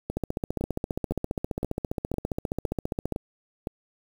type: two click trains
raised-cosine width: 2 ms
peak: -16 / -14 dBFS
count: 8 / 45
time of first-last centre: 0.1-3.671 / 0.17-3.123 s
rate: 1.96 / 14.9 Hz
effects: 7-bit